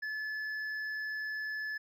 sine tone with hard clipping, 1726 Hz, A6, 34 cents flat, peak -36 dBFS, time 0.02-1.78 s, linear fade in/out 10 ms, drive 4 dB, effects none

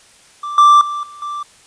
triangle tone with level steps, 1174.7 Hz, D6, in tune, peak -20 / -3 / -18 / -32 / -20 dBFS, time 0.43-1.43 s, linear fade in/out 5 ms, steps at 0.58 / 0.81 / 1.03 / 1.22 s, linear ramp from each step 2 ms, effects white hiss -47 dBFS RMS until 1.66 s + resampled to 22050 Hz

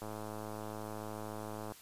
click train, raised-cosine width 1 ms, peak -29 dBFS, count 183, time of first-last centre 0.02-1.721 s, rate 107 Hz, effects white hiss -56 dBFS RMS until 1.81 s + resampled to 32000 Hz

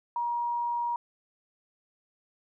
sine tone, 951 Hz, A#5, 34 cents sharp, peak -27 dBFS, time 0.16-0.96 s, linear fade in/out 2 ms, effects none

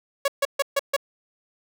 sawtooth tone bursts, 558 Hz, C#5, 11 cents sharp, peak -15 dBFS, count 5, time 0.25-0.965 s, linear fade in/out 5 ms, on 31 ms, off 140 ms, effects none

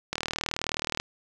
click train, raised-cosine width 0.2 ms, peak -11 dBFS, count 35, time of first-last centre 0.13-1 s, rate 39.1 Hz, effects none

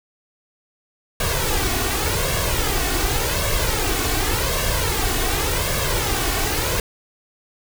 pink noise with flanger, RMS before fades -21 dBFS, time 1.2-6.8 s, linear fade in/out 2 ms, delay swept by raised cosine 1.8 to 2.73 ms, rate 0.88 Hz, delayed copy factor +0.65, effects none

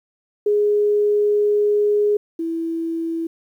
sine tone pair in turn, 415.3 / 329.6 Hz, G#4 / E4, 0 / 0 cents, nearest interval major third, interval 400 cents, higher first, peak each -14 / -21 dBFS, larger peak first, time 0.46-2.17 / 2.39-3.27 s, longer first, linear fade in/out 5 ms, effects 9-bit

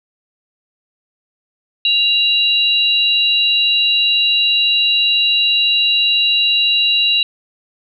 sine tone pair together, 2794 / 3917 Hz, F7 / B7, 0 / -15 cents, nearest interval tritone, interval 585 cents, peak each -14 dBFS, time 1.85-7.23 s, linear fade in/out 2 ms, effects none

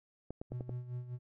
clicks, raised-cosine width 2 ms, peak -28 dBFS, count 5, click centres 0.306 / 0.415 / 0.52 / 0.608 / 0.694 s
triangle tone with tremolo, 123.47 Hz, B2, in tune, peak -34 dBFS, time 0.5-1.19 s, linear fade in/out 50 ms, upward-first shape sine, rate 4.9 Hz, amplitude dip 70%
effects none

